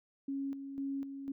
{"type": "tone with tremolo", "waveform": "sine", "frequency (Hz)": 275.1, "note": "C#4", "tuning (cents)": -13, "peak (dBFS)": -34, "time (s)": [0.28, 1.32], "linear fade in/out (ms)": 5, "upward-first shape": "square", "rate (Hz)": 2, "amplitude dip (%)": 55, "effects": []}